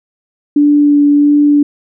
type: tone with vibrato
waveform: sine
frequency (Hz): 290.9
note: D4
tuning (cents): -16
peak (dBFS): -5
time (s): 0.56-1.63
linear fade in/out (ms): 5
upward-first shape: sine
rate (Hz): 1.5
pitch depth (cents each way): 10
effects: none